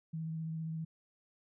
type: tone with vibrato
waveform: sine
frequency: 160.8 Hz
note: E3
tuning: 43 cents flat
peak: -36 dBFS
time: 0.13-0.85 s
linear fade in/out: 10 ms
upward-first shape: triangle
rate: 15 Hz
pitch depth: 21 cents each way
effects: none